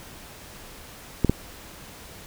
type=clicks; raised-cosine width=3 ms; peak=-5 dBFS; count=2; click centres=1.247 / 1.296 s; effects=pink hiss -44 dBFS RMS until 2.26 s